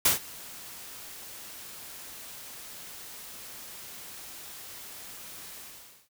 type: noise with ADSR envelope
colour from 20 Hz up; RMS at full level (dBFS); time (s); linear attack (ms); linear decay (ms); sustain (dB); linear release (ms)
white; -20; 0.05-6.09; 6; 130; -24; 520
effects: none